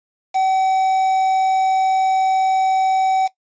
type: tone with quantisation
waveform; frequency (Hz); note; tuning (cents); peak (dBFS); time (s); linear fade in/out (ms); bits
triangle; 761; F#5; +48; -12; 0.34-3.28; 20; 5
effects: noise-tail reverb RT60 0.1 s tail -17 dB re dry + resampled to 16000 Hz